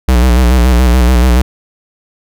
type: tone with vibrato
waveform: square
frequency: 61.74 Hz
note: B1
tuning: in tune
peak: -6 dBFS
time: 0.08-1.42 s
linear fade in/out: 5 ms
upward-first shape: square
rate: 7 Hz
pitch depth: 68 cents each way
effects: none